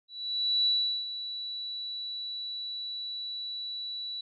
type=tone with ADSR envelope; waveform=sine; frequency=3940 Hz; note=B7; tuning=5 cents flat; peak=-22 dBFS; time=0.08-4.21 s; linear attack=580 ms; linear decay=390 ms; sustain=-12 dB; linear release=5 ms; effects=none